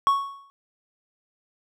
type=tone with exponential decay; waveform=triangle; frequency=1108.7 Hz; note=C#6; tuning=in tune; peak=-12 dBFS; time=0.07-0.5 s; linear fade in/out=0 ms; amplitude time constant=92 ms; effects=none